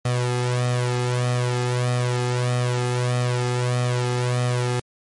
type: tone with flanger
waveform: sawtooth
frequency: 123.47 Hz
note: B2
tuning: in tune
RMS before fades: -22 dBFS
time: 0.05-4.8 s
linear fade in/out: 5 ms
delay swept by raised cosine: 1.6 to 2.4 ms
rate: 1.6 Hz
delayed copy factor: +0.85
effects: MP3 48 kbps